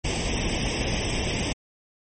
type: noise with comb filter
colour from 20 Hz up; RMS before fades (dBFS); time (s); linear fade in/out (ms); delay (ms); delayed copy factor
pink; -26; 0.04-1.53; 10; 0.36; +0.8
effects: MP3 32 kbps